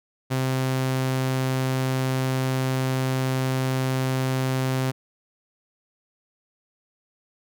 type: tone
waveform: sawtooth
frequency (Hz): 130.81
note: C3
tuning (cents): 0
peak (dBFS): -18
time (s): 0.3-4.92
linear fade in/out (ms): 20
effects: none